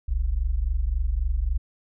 sine tone pair together, 40.25 / 63.9 Hz, E1 / C2, -41 / -40 cents, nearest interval minor sixth, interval 801 cents, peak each -24 dBFS, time 0.08-1.58 s, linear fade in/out 10 ms, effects none

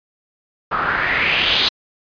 white noise with low-pass filter sweep, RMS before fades -18 dBFS, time 0.71-1.69 s, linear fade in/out 10 ms, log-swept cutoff 1200 to 4000 Hz, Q 4.2, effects resampled to 11025 Hz

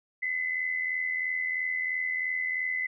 sine tone pair together, 2017 / 2100 Hz, B6 / C7, +36 / +6 cents, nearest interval minor second, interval 70 cents, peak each -28 / -36 dBFS, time 0.22-2.87 s, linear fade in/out 10 ms, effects none

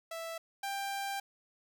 sawtooth tone pair in turn, 659.3 / 791.3 Hz, E5 / G5, 0 / +16 cents, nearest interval minor third, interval 316 cents, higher second, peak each -35 / -31 dBFS, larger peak second, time 0.11-0.38 / 0.63-1.2 s, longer second, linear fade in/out 5 ms, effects none

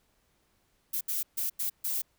violet noise bursts at uneven times, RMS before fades -31 dBFS, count 5, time 0.93-1.01 / 1.08-1.23 / 1.37-1.5 / 1.59-1.7 / 1.84-2.02 s, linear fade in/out 10 ms, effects pink hiss -71 dBFS RMS until 2.18 s

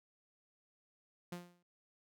sawtooth tone with exponential decay, 175.8 Hz, F3, 12 cents sharp, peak -36 dBFS, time 1.32-1.63 s, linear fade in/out 5 ms, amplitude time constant 67 ms, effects none

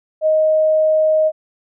sine tone, 625 Hz, D#5, 8 cents sharp, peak -11 dBFS, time 0.21-1.32 s, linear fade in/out 50 ms, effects none

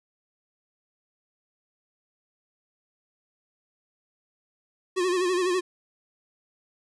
square tone with vibrato, 362.7 Hz, F#4, 34 cents flat, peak -23 dBFS, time 4.96-5.61 s, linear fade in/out 20 ms, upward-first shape sine, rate 12 Hz, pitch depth 69 cents each way, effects resampled to 22050 Hz + 9-bit

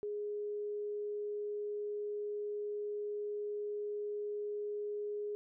sine tone, 415.3 Hz, G#4, in tune, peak -36 dBFS, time 0.03-5.35 s, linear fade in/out 0 ms, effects none

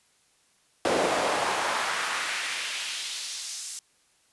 brown noise with high-pass filter sweep, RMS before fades -29 dBFS, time 0.85-3.79 s, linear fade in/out 0 ms, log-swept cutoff 440 to 7000 Hz, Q 1.3, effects white hiss -65 dBFS RMS until 4.32 s + resampled to 24000 Hz

